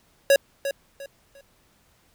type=tone with echo; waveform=square; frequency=554.4 Hz; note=C#5; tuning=in tune; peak=-14 dBFS; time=0.3-0.36 s; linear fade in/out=2 ms; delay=350 ms; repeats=3; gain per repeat=-11 dB; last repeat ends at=1.41 s; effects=pink hiss -62 dBFS RMS until 2.14 s